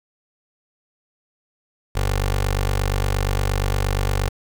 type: tone with notch filter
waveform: 15% pulse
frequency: 48.55 Hz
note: G1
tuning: 16 cents flat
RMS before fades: -21 dBFS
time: 1.95-4.29 s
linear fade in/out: 10 ms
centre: 190 Hz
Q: 0.9
effects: 7-bit